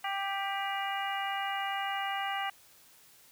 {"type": "harmonic tone with a mistuned harmonic", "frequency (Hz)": 393.9, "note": "G4", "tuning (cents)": 8, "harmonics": [2, 3, 4, 5, 6, 7], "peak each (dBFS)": [-34, -39, -41, -39, -44, -40], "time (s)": [0.04, 2.5], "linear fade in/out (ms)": 5, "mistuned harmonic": 7, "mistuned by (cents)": 64, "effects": ["white hiss -59 dBFS RMS until 3.31 s"]}